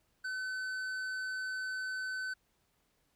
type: tone with tanh clipping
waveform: sine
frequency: 1518 Hz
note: F#6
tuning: 44 cents sharp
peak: -37 dBFS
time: 0.24-2.34 s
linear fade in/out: 10 ms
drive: 10 dB
effects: pink hiss -75 dBFS RMS until 3.15 s